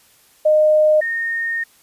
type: tone pair in turn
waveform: sine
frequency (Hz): 614 / 1839.9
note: D#5 / A#6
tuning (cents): -23 / -23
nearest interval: octave + perfect fifth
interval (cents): 1900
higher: second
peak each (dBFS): -10 / -19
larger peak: first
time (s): 0.45-1.01 / 1.01-1.64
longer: second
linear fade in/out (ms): 10
effects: white hiss -53 dBFS RMS until 1.82 s + resampled to 32000 Hz